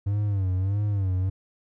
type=tone with vibrato; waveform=triangle; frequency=98 Hz; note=G2; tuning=in tune; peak=-20 dBFS; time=0.06-1.3 s; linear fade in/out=10 ms; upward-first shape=sine; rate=1.6 Hz; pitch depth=110 cents each way; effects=none